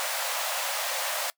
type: high-pass noise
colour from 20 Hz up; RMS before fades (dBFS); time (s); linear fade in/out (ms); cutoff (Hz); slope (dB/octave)
pink; -30; 0-1.3; 0; 530; 96
effects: noise-tail reverb RT60 0.1 s tail -23 dB re dry

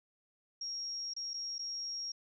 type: tone with dropouts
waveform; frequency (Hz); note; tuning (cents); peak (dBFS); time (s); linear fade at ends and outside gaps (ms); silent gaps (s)
sine; 5588; F8; 0; -37; 0.61-2.12; 5; 1.137-1.164 / 1.335-1.34 / 1.583-1.591
effects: none

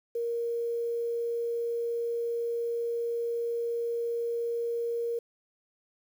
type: tone with quantisation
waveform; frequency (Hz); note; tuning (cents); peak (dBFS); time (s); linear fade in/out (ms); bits
sine; 468.6; A#4; +9; -28; 0.15-5.19; 5; 9
effects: none

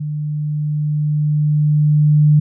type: tone with level ramp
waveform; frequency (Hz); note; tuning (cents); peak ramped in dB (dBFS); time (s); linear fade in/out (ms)
sine; 150; D3; +37; -20 to -7; 0-2.4; 10
effects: none

